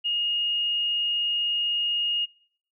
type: tone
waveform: sine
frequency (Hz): 2856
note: F7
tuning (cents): +38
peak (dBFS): -23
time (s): 0.04-2.26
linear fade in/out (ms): 20
effects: noise-tail reverb RT60 0.6 s tail -24 dB re dry